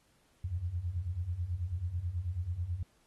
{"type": "beating tone pair", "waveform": "sine", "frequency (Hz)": [81.9, 91.1], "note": ["E2", "F#2"], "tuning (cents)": [-11, -26], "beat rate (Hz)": 9.2, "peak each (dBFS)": [-38, -34], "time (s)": [0.44, 2.83], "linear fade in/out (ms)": 5, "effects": ["pink hiss -70 dBFS RMS until 3.06 s", "AAC 32 kbps"]}